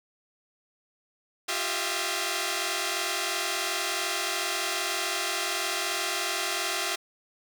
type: tone cluster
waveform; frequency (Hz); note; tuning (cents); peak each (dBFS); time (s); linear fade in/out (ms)
5% pulse; 351.9 / 394.9 / 640 / 681; F4 / G4 / D#5 / F5; +13 / +13 / +49 / -44; -22; 1.48-6.96; 10
effects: none